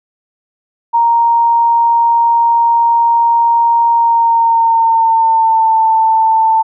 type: tone with pitch glide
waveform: sine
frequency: 932.3 to 889.2 Hz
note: A#5 to A5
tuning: 0 to +18 cents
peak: -7 dBFS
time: 0.93-6.63 s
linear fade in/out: 20 ms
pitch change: -82 cents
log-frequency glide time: 3.93-5.77 s
effects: none